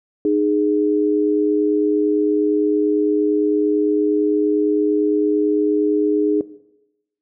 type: tone pair together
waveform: sine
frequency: 306.5 / 415.3 Hz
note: D#4 / G#4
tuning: -26 / 0 cents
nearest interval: perfect fourth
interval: 526 cents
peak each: -17 dBFS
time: 0.25-6.41 s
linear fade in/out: 2 ms
effects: noise-tail reverb RT60 0.9 s tail -17 dB re dry